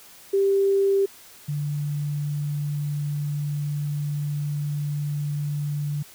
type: tone pair in turn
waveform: sine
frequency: 393.4 / 146.43 Hz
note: G4 / D3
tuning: +6 / -5 cents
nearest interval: octave + perfect fourth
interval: 1711 cents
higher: first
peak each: -17 / -24 dBFS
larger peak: first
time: 0.33-1.06 / 1.48-6.03 s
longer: second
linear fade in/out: 10 ms
effects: white hiss -48 dBFS RMS until 6.14 s